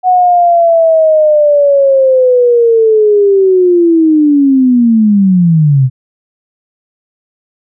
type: linear sweep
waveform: sine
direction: down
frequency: 740 to 125 Hz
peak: -4 dBFS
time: 0.03-5.9 s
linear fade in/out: 50 ms
effects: none